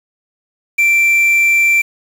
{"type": "tone with quantisation", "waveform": "triangle", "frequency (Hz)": 2349, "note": "D7", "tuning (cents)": 0, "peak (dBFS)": -7, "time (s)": [0.78, 1.82], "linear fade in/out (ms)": 10, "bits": 5, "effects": []}